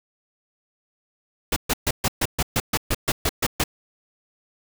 pink noise bursts, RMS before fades -21 dBFS, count 13, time 1.52-3.639 s, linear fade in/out 5 ms, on 43 ms, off 130 ms, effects none

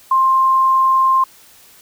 sine tone, 1055 Hz, C6, 14 cents sharp, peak -10 dBFS, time 0.11-1.24 s, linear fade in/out 5 ms, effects white hiss -46 dBFS RMS until 1.81 s

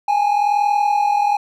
triangle tone pair together, 819 / 860 Hz, G#5 / A5, -24 / -40 cents, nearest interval minor second, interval 84 cents, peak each -13 / -19 dBFS, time 0.08-1.37 s, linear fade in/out 5 ms, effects none

